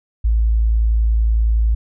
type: tone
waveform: sine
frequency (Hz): 55.4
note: A1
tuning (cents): +13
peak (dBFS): -12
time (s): 0.24-1.75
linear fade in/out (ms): 10
effects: none